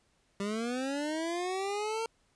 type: linear sweep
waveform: 25% pulse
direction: up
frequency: 196 to 458.4 Hz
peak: -28 dBFS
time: 0.4-2.06 s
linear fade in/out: 2 ms
effects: pink hiss -71 dBFS RMS until 2.35 s + resampled to 22050 Hz